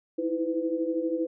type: tone cluster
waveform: sine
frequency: 320 / 332.5 / 504 Hz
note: D#4 / E4 / B4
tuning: +49 / +15 / +35 cents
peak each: -30 dBFS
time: 0.18-1.27 s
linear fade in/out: 10 ms
effects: none